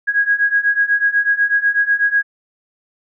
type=beating tone pair; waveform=sine; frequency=1644 / 1652.1 Hz; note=G#6 / G#6; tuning=-18 / -10 cents; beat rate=8.1 Hz; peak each=-17 / -15 dBFS; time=0.07-2.23 s; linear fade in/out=20 ms; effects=none